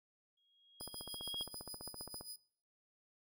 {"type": "tone with exponential growth", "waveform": "sine", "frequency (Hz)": 3282, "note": "G#7", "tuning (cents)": -21, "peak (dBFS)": -37, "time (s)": [0.37, 1.43], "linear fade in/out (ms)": 5, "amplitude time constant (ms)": 230}
{"type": "tone with tremolo", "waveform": "20% pulse", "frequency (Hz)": 4978, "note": "D#8", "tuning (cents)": 0, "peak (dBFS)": -38, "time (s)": [0.8, 2.36], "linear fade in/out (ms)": 2, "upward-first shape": "triangle", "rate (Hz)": 6.8, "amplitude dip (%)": 80}
{"type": "click train", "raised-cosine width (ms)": 1, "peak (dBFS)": -34, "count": 22, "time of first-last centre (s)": [0.81, 2.21], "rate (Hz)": 15}
{"effects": ["noise-tail reverb RT60 0.6 s tail -22 dB re dry"]}